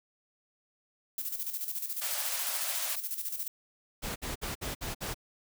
violet noise with tremolo, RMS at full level -34 dBFS, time 1.18-3.48 s, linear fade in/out 2 ms, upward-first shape square, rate 14 Hz, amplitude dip 60%
white band-pass noise, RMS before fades -36 dBFS, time 2.01-2.96 s, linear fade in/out 10 ms, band 520 to 14000 Hz, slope 96 dB/octave
pink noise bursts, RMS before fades -36 dBFS, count 6, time 4.02-5.145 s, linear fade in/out 20 ms, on 140 ms, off 57 ms
effects none

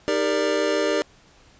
square chord, Eb major seventh, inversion none, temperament equal with one note detuned, 311.1 / 399.3 / 466.2 / 587.3 Hz, Eb4 / G4 / Bb4 / D5, 0 / +32 / 0 / 0 cents, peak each -28 / -26 / -27 / -25 dBFS, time 0.08-1.02 s, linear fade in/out 0 ms, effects pink hiss -54 dBFS RMS until 1.59 s + resampled to 16000 Hz

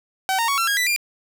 sawtooth tone with pitch steps, 763 / 923.2 / 1117.1 / 1351.7 / 1635.5 / 1979 / 2395 Hz, G5 / A#5 / C#6 / E6 / G#6 / B6 / D7, -47 / -17 / +13 / +43 / -27 / +3 / +33 cents, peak -15 dBFS, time 0.29-0.962 s, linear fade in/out 0 ms, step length 96 ms, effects none

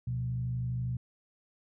sine tone with frequency modulation, 123.47 Hz, B2, in tune, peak -30 dBFS, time 0.07-0.97 s, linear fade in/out 5 ms, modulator 52.3 Hz, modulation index 0.5, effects none

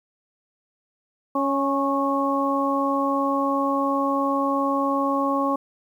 harmonic tone with a mistuned harmonic, 277.2 Hz, C#4, in tune, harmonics 1 / 2 / 3 / 4, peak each -24 / -26 / -29 / -24 dBFS, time 1.35-5.56 s, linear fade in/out 5 ms, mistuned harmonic 4, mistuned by -18 cents, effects 9-bit

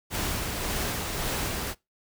pink noise with tremolo, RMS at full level -29 dBFS, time 0.1-1.75 s, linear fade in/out 50 ms, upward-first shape sine, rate 1.8 Hz, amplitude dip 30%, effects noise-tail reverb RT60 0.2 s tail -22 dB re dry

